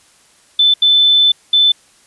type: tone bursts at uneven times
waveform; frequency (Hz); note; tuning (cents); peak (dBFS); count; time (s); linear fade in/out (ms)
sine; 3520; A7; 0; -7; 3; 0.59-0.74 / 0.82-1.32 / 1.53-1.72; 5
effects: white hiss -50 dBFS RMS until 2.06 s + resampled to 24000 Hz